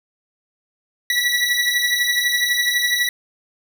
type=beating tone pair; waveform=25% pulse; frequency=1939 / 1951 Hz; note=B6 / B6; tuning=-32 / -22 cents; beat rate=12 Hz; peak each=-18 / -15 dBFS; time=1.1-3.09 s; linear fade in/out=2 ms; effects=none